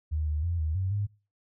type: tone with pitch steps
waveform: sine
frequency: 77.1 / 75.7 / 85.7 / 78.1 / 94.4 / 102.2 Hz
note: D#2 / D#2 / F2 / D#2 / F#2 / G#2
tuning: -15 / -47 / -32 / +7 / +35 / -27 cents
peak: -26 dBFS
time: 0.11-1.07 s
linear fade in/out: 20 ms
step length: 160 ms
effects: noise-tail reverb RT60 0.3 s tail -21 dB re dry